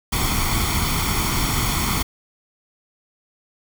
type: noise with comb filter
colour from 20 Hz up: pink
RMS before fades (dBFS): -21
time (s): 0.12-2.03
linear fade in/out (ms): 10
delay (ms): 0.9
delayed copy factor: +0.7
effects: none